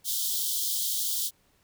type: high-pass noise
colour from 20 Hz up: white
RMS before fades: -29 dBFS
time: 0.04-1.31 s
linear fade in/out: 50 ms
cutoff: 3100 Hz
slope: 96 dB/octave
effects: pink hiss -66 dBFS RMS until 1.63 s